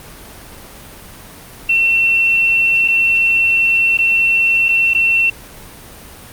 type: tone with dropouts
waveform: sine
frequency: 2705 Hz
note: E7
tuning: 44 cents sharp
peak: -10 dBFS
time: 1.69-5.3 s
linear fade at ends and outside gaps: 5 ms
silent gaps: 2.879-2.883 / 3.973-3.987 / 4.685-4.688 / 4.936-4.947 s
effects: pink hiss -36 dBFS RMS until 6.32 s + Opus 32 kbps